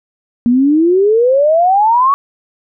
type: exponential sweep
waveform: sine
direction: up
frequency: 233.1 to 1137 Hz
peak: -7 dBFS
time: 0.46-2.14 s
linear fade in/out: 0 ms
effects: none